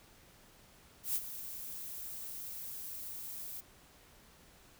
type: noise with ADSR envelope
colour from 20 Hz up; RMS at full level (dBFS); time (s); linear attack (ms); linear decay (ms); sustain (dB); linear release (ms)
violet; -32; 1.03-3.61; 120; 46; -12; 13
effects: pink hiss -61 dBFS RMS until 4.79 s